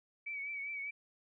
sine tone with vibrato, 2276 Hz, C#7, 45 cents sharp, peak -38 dBFS, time 0.26-0.91 s, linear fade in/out 10 ms, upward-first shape triangle, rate 5 Hz, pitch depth 57 cents each way, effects none

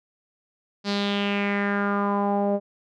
sawtooth tone with low-pass filter sweep, 201.9 Hz, G#3, 49 cents flat, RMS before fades -24 dBFS, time 0.84-2.6 s, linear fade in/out 50 ms, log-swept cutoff 4700 to 600 Hz, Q 3.9, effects none

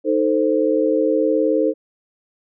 sine chord, A diminished, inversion second, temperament equal with one note detuned, 311.1 / 444.1 / 523.3 Hz, Eb4 / A4 / C5, 0 / +16 / 0 cents, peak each -19 dBFS, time 0.04-1.74 s, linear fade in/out 50 ms, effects none

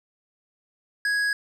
sine tone with hard clipping, 1661.2 Hz, G#6, in tune, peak -23 dBFS, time 1.05-1.33 s, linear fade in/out 2 ms, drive 9 dB, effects none

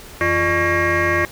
sine tone with frequency modulation, 1114 Hz, C#6, 8 cents sharp, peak -13 dBFS, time 0.21-1.25 s, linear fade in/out 0 ms, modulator 256 Hz, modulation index 4, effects tanh soft clip ceiling -12 dBFS + pink hiss -39 dBFS RMS until 1.31 s

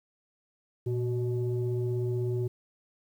sine tone pair together, 118.2 / 370.7 Hz, A#2 / F#4, +24 / +3 cents, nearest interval octave + minor sixth, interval 1979 cents, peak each -27 / -30 dBFS, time 0.86-2.48 s, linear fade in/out 10 ms, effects tanh soft clip ceiling -22 dBFS + 10-bit

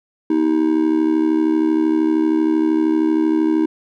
triangle tone with amplitude modulation, 316.4 Hz, D#4, 29 cents sharp, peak -8 dBFS, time 0.3-3.66 s, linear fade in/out 5 ms, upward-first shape sine, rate 72.9 Hz, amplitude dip 80%, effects none

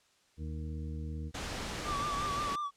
harmonic tone, 77.78 Hz, D#2, in tune, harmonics 1 / 2 / 3 / 4 / 6, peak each -37 / -43 / -47 / -49 / -53 dBFS, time 0.37-1.32 s, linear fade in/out 50 ms
pink noise, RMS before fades -38 dBFS, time 1.34-2.56 s, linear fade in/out 10 ms
triangle tone with vibrato, 1163 Hz, D6, 17 cents flat, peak -31 dBFS, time 1.84-2.71 s, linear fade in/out 50 ms, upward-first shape sine, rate 5.6 Hz, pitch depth 50 cents each way
effects white hiss -68 dBFS RMS until 2.76 s + low-pass 7000 Hz 12 dB/octave

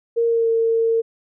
sine tone with pitch glide, 464.7 to 455.1 Hz, A#4 to A#4, -5 to -42 cents, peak -15 dBFS, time 0.16-1.02 s, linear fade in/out 20 ms, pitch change -37 cents, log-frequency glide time 0.26-0.49 s, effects none

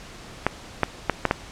clicks, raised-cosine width 0.5 ms, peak -3 dBFS, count 5, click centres 0.466 / 0.833 / 1.097 / 1.253 / 1.311 s, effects pink hiss -42 dBFS RMS until 1.51 s + low-pass 7000 Hz 12 dB/octave

